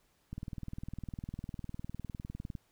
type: click train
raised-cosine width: 5 ms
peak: -28 dBFS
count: 45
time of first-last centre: 0.33-2.552 s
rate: 19.8 Hz
effects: pink hiss -72 dBFS RMS until 2.71 s